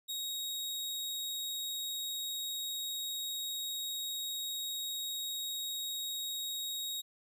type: tone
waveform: sawtooth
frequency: 3775 Hz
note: A#7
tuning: 21 cents sharp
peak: -33 dBFS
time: 0.08-7.02 s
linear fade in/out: 20 ms
effects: none